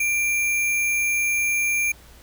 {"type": "tone with sample-and-hold", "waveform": "sine", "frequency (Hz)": 2370, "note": "D7", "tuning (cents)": 15, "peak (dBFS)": -19, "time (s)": [0, 1.92], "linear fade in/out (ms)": 5, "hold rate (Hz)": 8820, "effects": ["added 60 Hz sine -49 dBFS peak until 2.22 s", "pink hiss -50 dBFS RMS until 2.22 s"]}